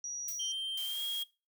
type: tone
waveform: sine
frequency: 5780 Hz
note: F#8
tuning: 41 cents flat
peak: -36 dBFS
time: 0.04-0.52 s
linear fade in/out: 2 ms
type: noise with exponential decay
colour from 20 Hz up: violet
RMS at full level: -38 dBFS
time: 0.28-0.49 s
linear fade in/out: 2 ms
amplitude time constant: 45 ms
type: tone with pitch glide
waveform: triangle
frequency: 3145 to 3267 Hz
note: G7 to G#7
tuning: +5 to -29 cents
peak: -33 dBFS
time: 0.39-1.24 s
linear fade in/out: 10 ms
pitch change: +66 cents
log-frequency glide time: 0.84-1.02 s
type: noise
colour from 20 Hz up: blue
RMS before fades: -44 dBFS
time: 0.77-1.23 s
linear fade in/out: 5 ms
effects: noise-tail reverb RT60 0.3 s tail -21 dB re dry